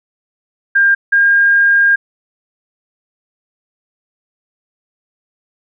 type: tone pair in turn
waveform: sine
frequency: 1600 / 1613 Hz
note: G6 / G6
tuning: +35 / +49 cents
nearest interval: unison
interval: 14 cents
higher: second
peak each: -7 dBFS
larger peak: neither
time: 0.75-0.95 / 1.12-1.96 s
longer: second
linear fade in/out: 10 ms
effects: none